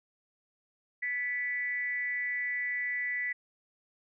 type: tone with frequency modulation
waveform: sine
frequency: 1975.5 Hz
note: B6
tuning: in tune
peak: -30 dBFS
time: 1.02-3.33 s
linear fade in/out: 10 ms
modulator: 258 Hz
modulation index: 0.44
effects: none